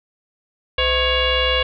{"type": "tone with frequency modulation", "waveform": "sine", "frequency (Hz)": 1661.2, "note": "G#6", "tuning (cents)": 0, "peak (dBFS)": -15, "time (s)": [0.78, 1.63], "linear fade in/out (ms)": 5, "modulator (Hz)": 575, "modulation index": 3.1, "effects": []}